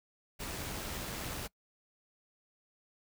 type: noise with amplitude modulation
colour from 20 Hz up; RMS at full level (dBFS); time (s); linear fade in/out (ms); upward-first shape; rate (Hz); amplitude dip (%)
pink; -39; 0.39-1.48; 20; sine; 93.8; 25
effects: noise-tail reverb RT60 0.1 s tail -24 dB re dry